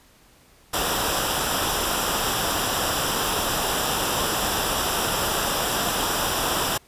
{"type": "noise with comb filter", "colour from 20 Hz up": "pink", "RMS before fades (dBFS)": -24, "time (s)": [0.73, 6.78], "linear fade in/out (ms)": 10, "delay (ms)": 0.46, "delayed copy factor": -0.65, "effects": ["pink hiss -55 dBFS RMS until 6.87 s", "resampled to 32000 Hz"]}